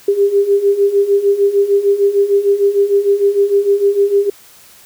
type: beating tone pair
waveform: sine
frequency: 396.7 / 403.3 Hz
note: G4 / G4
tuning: +21 / +49 cents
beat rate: 6.6 Hz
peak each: -15 / -11 dBFS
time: 0.08-4.3 s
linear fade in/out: 5 ms
effects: white hiss -43 dBFS RMS until 4.85 s